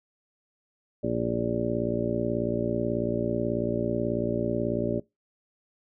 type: harmonic tone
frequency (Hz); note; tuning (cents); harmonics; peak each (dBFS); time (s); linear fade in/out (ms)
58.27; A#1; 0; 1 / 2 / 3 / 4 / 5 / 6 / 7 / 9 / 10; -43 / -34 / -36 / -31 / -34 / -32 / -33 / -43 / -31; 1.03-5; 10
effects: noise-tail reverb RT60 0.2 s tail -22 dB re dry